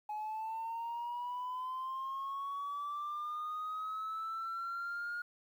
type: linear sweep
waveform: sine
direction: up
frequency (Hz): 842 to 1430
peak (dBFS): -35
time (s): 0.09-5.22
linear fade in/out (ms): 5
effects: tanh soft clip ceiling -35 dBFS + 11-bit